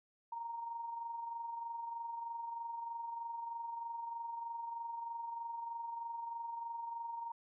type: tone with amplitude modulation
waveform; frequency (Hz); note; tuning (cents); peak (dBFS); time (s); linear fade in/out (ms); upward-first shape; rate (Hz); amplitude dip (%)
sine; 930; A#5; -4; -38; 0.32-7.32; 5; sine; 23.2; 45
effects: none